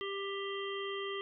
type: harmonic tone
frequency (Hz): 395.2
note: G4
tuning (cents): +14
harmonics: 1 / 3 / 5 / 7 / 8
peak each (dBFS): -38 / -43 / -45 / -49 / -44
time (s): 0.01-1.21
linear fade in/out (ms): 0
effects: none